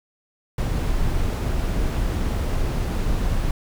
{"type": "noise", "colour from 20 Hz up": "brown", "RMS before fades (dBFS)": -22, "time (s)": [0.58, 3.51], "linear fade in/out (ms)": 2, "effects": []}